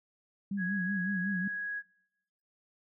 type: tone with vibrato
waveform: sine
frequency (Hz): 189.6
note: F#3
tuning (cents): +43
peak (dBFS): -31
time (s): 0.51-1.48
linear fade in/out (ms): 5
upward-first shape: sine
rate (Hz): 5.4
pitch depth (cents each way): 110
type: tone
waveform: sine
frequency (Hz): 1661.2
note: G#6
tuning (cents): 0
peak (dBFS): -33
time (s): 0.57-1.83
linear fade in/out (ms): 50
effects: noise-tail reverb RT60 0.9 s tail -24 dB re dry